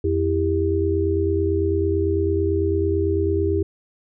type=tone cluster; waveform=sine; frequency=85.5 / 327.9 / 396.9 Hz; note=F2 / E4 / G4; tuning=-36 / -9 / +22 cents; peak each=-22 / -24 / -21 dBFS; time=0.04-3.63 s; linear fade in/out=5 ms; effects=none